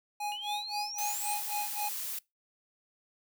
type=tone with tremolo; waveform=square; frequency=830.6 Hz; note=G#5; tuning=in tune; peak=-32 dBFS; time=0.2-1.89 s; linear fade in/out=5 ms; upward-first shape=sine; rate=3.8 Hz; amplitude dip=95%
type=exponential sweep; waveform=sine; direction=up; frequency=2834 to 8900 Hz; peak=-37 dBFS; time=0.32-1.34 s; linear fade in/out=0 ms
type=noise; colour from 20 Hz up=blue; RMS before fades=-37 dBFS; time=0.98-2.19 s; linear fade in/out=5 ms
effects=noise-tail reverb RT60 0.2 s tail -23 dB re dry